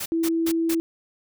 white noise bursts, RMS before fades -30 dBFS, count 4, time 0-0.75 s, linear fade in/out 10 ms, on 60 ms, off 170 ms
sine tone, 329.6 Hz, E4, in tune, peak -20 dBFS, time 0.12-0.8 s, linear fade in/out 0 ms
effects none

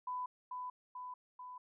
sine tone with echo, 999 Hz, B5, 20 cents sharp, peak -37 dBFS, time 0.07-0.26 s, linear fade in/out 5 ms, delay 440 ms, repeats 3, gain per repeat -3 dB, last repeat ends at 1.58 s, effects none

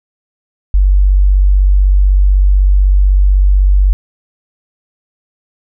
sine tone, 48 Hz, G1, 36 cents flat, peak -5 dBFS, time 0.74-3.93 s, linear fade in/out 0 ms, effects none

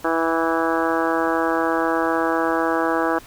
harmonic tone with a mistuned harmonic, 164 Hz, E3, 9 cents flat, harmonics 2 / 3 / 4 / 5 / 6 / 7 / 8 / 9 / 10, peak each -23 / -25 / -26 / -27 / -28 / -28 / -29 / -30 / -30 dBFS, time 0.04-3.19 s, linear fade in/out 10 ms, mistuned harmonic 9, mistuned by +16 cents, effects pink hiss -45 dBFS RMS until 3.26 s

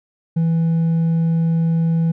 sine tone with hard clipping, 164.81 Hz, E3, in tune, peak -15 dBFS, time 0.36-2.12 s, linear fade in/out 10 ms, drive 2 dB, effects none

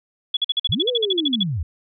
sine tone bursts, 3388 Hz, G#7, 34 cents sharp, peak -16 dBFS, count 15, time 0.34-1.433 s, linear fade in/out 5 ms, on 29 ms, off 47 ms
sine linear two-way sweep, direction up then down, 66.8 to 514 to 66.8 Hz, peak -21 dBFS, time 0.69-1.63 s, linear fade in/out 5 ms, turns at 0.89 s
effects none

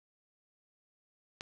click, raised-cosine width 0.2 ms, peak -23 dBFS, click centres 1.409 s, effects none

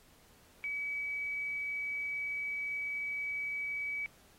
sine tone, 2281 Hz, C#7, 49 cents sharp, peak -34 dBFS, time 0.64-4.06 s, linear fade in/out 0 ms, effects pink hiss -63 dBFS RMS until 4.38 s + AAC 48 kbps

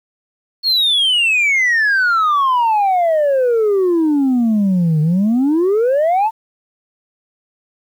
sine exponential two-way sweep, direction down then up, 4376 to 150 to 919 Hz, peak -9 dBFS, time 0.63-6.31 s, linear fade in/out 50 ms, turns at 5.01 s, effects tanh soft clip ceiling -10 dBFS + 8-bit

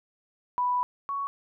sine tone pair in turn, 987.8 / 1115.5 Hz, B5 / C#6, 0 / +11 cents, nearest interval major second, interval 211 cents, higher second, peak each -23 / -28 dBFS, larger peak first, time 0.58-0.83 / 1.09-1.27 s, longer first, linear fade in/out 0 ms, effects none

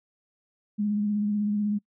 sine tone with vibrato, 207.7 Hz, G#3, in tune, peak -23 dBFS, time 0.78-1.79 s, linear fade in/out 20 ms, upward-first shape sine, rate 16 Hz, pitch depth 28 cents each way, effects noise-tail reverb RT60 0.1 s tail -26 dB re dry

